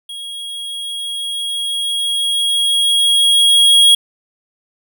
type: tone with level ramp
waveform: square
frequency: 3298 Hz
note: G#7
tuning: 13 cents flat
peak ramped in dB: -27 to -6 dBFS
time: 0.09-3.95 s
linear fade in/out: 5 ms
effects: none